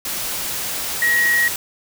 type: tone in noise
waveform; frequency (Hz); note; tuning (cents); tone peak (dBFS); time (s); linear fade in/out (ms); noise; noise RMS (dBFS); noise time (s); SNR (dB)
sine; 1899; A#6; +32; -14; 1.02-1.48; 2; white; -25; 0.05-1.56; +8
effects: none